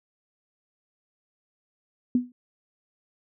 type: tone with exponential decay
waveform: sine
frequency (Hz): 246.9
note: B3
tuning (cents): 0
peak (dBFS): -15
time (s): 2.15-2.32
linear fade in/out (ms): 2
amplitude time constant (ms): 36
effects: none